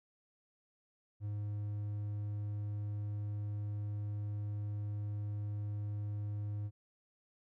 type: tone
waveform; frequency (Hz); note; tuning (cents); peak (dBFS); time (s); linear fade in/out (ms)
triangle; 103.7; G#2; -2; -34; 1.2-6.71; 50
effects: none